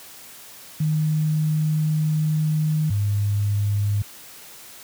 sine tone pair in turn, 154.6 / 102.56 Hz, D#3 / G#2, -11 / -21 cents, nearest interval perfect fifth, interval 710 cents, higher first, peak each -18 dBFS, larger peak neither, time 0.8-2.9 / 2.9-4.02 s, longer first, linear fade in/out 5 ms, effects white hiss -43 dBFS RMS until 4.83 s + high-pass 60 Hz 12 dB/octave

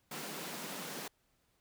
pink high-pass noise, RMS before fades -43 dBFS, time 0.11-1.08 s, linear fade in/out 5 ms, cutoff 150 Hz, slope 96 dB/octave, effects pink hiss -75 dBFS RMS until 1.6 s

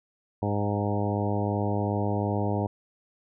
harmonic tone with a mistuned harmonic, 102.7 Hz, G#2, 19 cents flat, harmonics 1 / 2 / 3 / 4 / 5 / 6 / 7 / 8 / 9, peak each -28 / -31 / -33 / -34 / -35 / -36 / -36 / -37 / -38 dBFS, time 0.42-2.67 s, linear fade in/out 5 ms, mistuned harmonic 7, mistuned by +16 cents, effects none

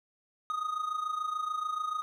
triangle tone with amplitude modulation, 1244.5 Hz, D#6, in tune, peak -26 dBFS, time 0.5-2.02 s, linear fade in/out 0 ms, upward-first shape sine, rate 26.9 Hz, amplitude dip 70%, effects none

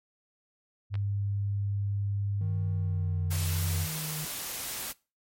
sine tone with pitch glide, 100.6 to 89.62 Hz, G2 to F2, +45 to +45 cents, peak -27 dBFS, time 0.9-3.88 s, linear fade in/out 50 ms, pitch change -200 cents, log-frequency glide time 2.4-3.37 s
clicks, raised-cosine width 0.3 ms, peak -28 dBFS, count 2, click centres 0.942 / 0.954 s
triangle tone with vibrato, 155.2 Hz, D#3, 4 cents flat, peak -33 dBFS, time 2.41-4.25 s, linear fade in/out 2 ms, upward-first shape sine, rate 0.91 Hz, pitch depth 27 cents each way
white noise, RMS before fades -36 dBFS, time 3.3-4.93 s, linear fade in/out 20 ms
effects noise-tail reverb RT60 0.3 s tail -22 dB re dry + MP3 64 kbps

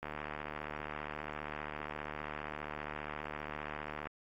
click train, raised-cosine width 0.5 ms, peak -25 dBFS, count 304, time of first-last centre 0.03-4.07 s, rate 75 Hz, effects AAC 48 kbps

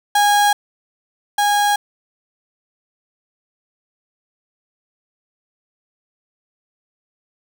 35% pulse tone pair in turn, 822 / 822 Hz, G#5 / G#5, -18 / -18 cents, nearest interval unison, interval 0 cents, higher neither, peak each -10 / -12 dBFS, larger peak first, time 0.15-0.53 / 1.38-1.76 s, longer neither, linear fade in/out 5 ms, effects none

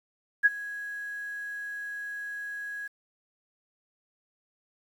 sine tone with ADSR envelope, 1661.2 Hz, G#6, in tune, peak -14 dBFS, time 0.43-2.88 s, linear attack 27 ms, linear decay 28 ms, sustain -20 dB, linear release 11 ms, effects 9-bit

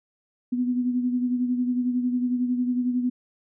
sine beating tone pair, 246.9 / 257.9 Hz, B3 / C4, 0 / -25 cents, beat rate 11 Hz, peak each -22 / -31 dBFS, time 0.52-3.1 s, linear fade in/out 10 ms, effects none

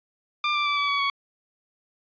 20% pulse tone with pitch steps, 1192 / 1176.9 / 1162.1 / 1147.4 / 1132.9 / 1118.6 Hz, D6 / D6 / D6 / D6 / C#6 / C#6, +25 / +3 / -19 / -41 / +37 / +15 cents, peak -17 dBFS, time 0.44-1.1 s, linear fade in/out 2 ms, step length 110 ms, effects resampled to 11025 Hz

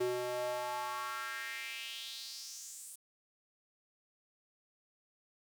square tone with high-pass filter sweep, 123.47 Hz, B2, in tune, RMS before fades -40 dBFS, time 0-2.96 s, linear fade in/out 10 ms, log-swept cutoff 370 to 9300 Hz, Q 3.6, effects 10-bit

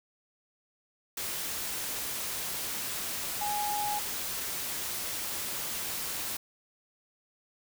sine tone in noise, 830.6 Hz, G#5, in tune, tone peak -30 dBFS, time 3.41-3.99 s, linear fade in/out 5 ms, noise white, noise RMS -35 dBFS, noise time 1.17-6.37 s, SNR +2 dB, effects none

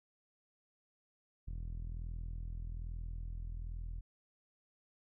sawtooth tone with low-pass filter sweep, 41.2 Hz, E1, in tune, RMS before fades -42 dBFS, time 1.47-4.01 s, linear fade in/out 10 ms, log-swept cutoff 130 to 84 Hz, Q 0.76, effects none

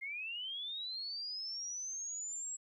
sine linear sweep, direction up, 2093 to 7710 Hz, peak -39 dBFS, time 0.01-2.57 s, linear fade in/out 20 ms, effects 13-bit

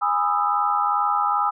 sine chord, E major seventh, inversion first, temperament just, 824.1 / 988.9 / 1236.1 / 1318.5 Hz, G#5 / B5 / D#6 / E6, -14 / +2 / -12 / 0 cents, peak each -23 / -27 / -23 / -24 dBFS, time 0.01-1.51 s, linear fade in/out 20 ms, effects none

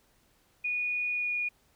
sine tone with pitch glide, 2459 to 2443 Hz, D#7 to D#7, -21 to -32 cents, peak -28 dBFS, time 0.64-1.49 s, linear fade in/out 10 ms, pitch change -11 cents, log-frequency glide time 1.11-1.37 s, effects pink hiss -67 dBFS RMS until 1.75 s

